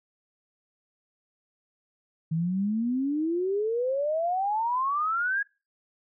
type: exponential sweep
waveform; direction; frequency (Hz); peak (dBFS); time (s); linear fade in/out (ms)
sine; up; 156.8 to 1671; -24; 2.31-5.43; 10
effects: noise-tail reverb RT60 0.3 s tail -24 dB re dry